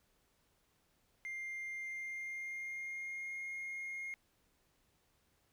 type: tone with pitch glide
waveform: triangle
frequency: 2100 to 2138 Hz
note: C7 to C7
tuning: +6 to +37 cents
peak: -38 dBFS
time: 1.25-4.14 s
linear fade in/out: 0 ms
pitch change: +31 cents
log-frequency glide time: 1.77-3.42 s
effects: tanh soft clip ceiling -35 dBFS + pink hiss -75 dBFS RMS until 5.52 s